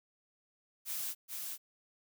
blue noise with echo, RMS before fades -38 dBFS, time 0.85-1.15 s, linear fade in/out 50 ms, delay 430 ms, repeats 1, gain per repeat -3 dB, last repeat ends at 1.58 s, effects none

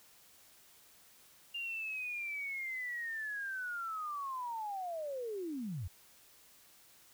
sine linear sweep, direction down, 2809 to 73.8 Hz, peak -37 dBFS, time 1.54-5.88 s, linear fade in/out 10 ms, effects white hiss -62 dBFS RMS until 7.13 s

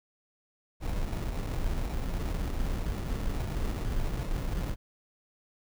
brown noise with sample-and-hold, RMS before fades -31 dBFS, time 0.8-4.76 s, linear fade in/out 50 ms, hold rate 1575 Hz, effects none

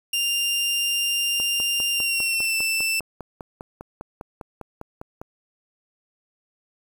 sawtooth tone with pitch glide, 2794 to 2663 Hz, F7 to E7, 0 to +17 cents, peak -18 dBFS, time 0.13-3 s, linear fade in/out 5 ms, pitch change -83 cents, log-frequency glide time 1.92-2.57 s
click train, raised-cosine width 1 ms, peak -21 dBFS, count 20, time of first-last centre 1.4-5.215 s, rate 4.98 Hz
effects 8-bit

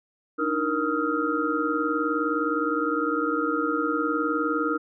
sine tone cluster, 297.7 / 317.3 / 469.7 / 1264 / 1383 Hz, D4 / D#4 / A#4 / D#6 / F6, +24 / +34 / +13 / +27 / -17 cents, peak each -29 dBFS, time 0.38-4.78 s, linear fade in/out 20 ms, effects none

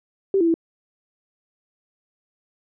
sine tone with pitch steps, 389.3 / 335.2 / 330.1 Hz, G4 / E4 / E4, -12 / +29 / +2 cents, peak -15 dBFS, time 0.34-0.541 s, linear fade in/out 2 ms, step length 67 ms, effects none

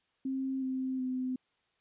sine tone with pitch steps, 265.7 / 260.8 / 256.1 Hz, C4 / C4 / C4, +27 / -5 / -37 cents, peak -31 dBFS, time 0.25-1.36 s, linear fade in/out 5 ms, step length 370 ms, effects white hiss -75 dBFS RMS until 1.8 s + resampled to 8000 Hz

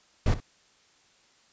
brown noise with echo, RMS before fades -22 dBFS, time 0.26-0.34 s, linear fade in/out 2 ms, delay 62 ms, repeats 1, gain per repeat -15 dB, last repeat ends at 0.402 s, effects white hiss -62 dBFS RMS until 1.52 s + resampled to 16000 Hz

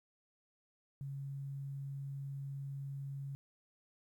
sine tone, 138.4 Hz, C#3, 2 cents flat, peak -40 dBFS, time 1.01-3.35 s, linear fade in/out 0 ms, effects 12-bit

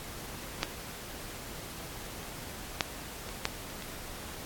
clicks, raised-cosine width 0.2 ms, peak -11 / -28 / -7 / -22 / -9 / -27 / -23 dBFS, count 7, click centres 0.631 / 2.23 / 2.808 / 3.29 / 3.454 / 3.702 / 3.823 s, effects pink hiss -43 dBFS RMS until 4.45 s + AAC 64 kbps

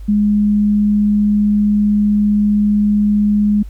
sine tone, 207.7 Hz, G#3, in tune, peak -10 dBFS, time 0.08-3.63 s, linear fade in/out 10 ms, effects added 50 Hz sine -27 dBFS peak until 3.69 s + pink hiss -53 dBFS RMS until 3.69 s

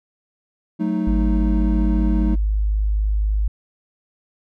triangle chord, D# diminished, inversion first, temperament equal, 185 / 220 / 311.1 Hz, F#3 / A3 / D#4, 0 / 0 / 0 cents, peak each -21 dBFS, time 0.79-2.36 s, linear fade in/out 20 ms
sine tone, 51.91 Hz, G#1, in tune, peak -16 dBFS, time 1.07-3.48 s, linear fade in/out 5 ms
effects tanh soft clip ceiling -4 dBFS

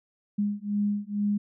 sine beating tone pair, 204.4 / 206.6 Hz, G#3 / G#3, -27 / -9 cents, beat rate 2.2 Hz, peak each -28 dBFS, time 0.38-1.38 s, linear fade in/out 10 ms, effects none

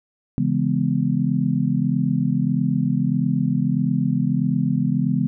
sine chord, C# minor seventh, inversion none, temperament just, 138.59 / 166.31 / 207.9 / 249.5 Hz, C#3 / E3 / G#3 / B3, 0 / +16 / +2 / +18 cents, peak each -23 dBFS, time 0.38-5.27 s, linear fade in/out 0 ms, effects none

